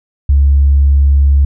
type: tone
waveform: sine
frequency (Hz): 70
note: C#2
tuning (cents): +18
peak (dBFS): -4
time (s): 0.29-1.45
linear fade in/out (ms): 5
effects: tanh soft clip ceiling -1 dBFS

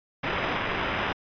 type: noise with sample-and-hold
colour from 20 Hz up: blue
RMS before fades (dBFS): -28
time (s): 0.23-1.13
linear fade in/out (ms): 10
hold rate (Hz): 4410
effects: resampled to 11025 Hz

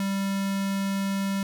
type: tone with notch filter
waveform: square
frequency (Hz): 196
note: G3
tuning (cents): 0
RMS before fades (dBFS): -27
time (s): 0-1.43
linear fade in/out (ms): 2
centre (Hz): 480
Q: 1.4
effects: none

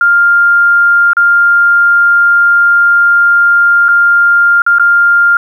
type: tone with dropouts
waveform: sine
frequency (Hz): 1400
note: F6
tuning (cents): +4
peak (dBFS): -4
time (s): 0.01-5.37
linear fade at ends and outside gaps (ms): 2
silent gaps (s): 1.133-1.168 / 3.884-3.888 / 4.62-4.664 / 4.785-4.796
effects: 7-bit

